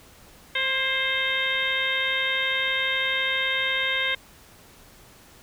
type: harmonic tone with a mistuned harmonic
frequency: 526 Hz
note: C5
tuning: 9 cents sharp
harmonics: 1 / 2 / 3 / 4 / 5 / 6 / 7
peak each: -35 / -36 / -29 / -26 / -34 / -30 / -30 dBFS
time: 0.55-4.15 s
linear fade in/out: 5 ms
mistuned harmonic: 3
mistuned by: +29 cents
effects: pink hiss -51 dBFS RMS until 5.42 s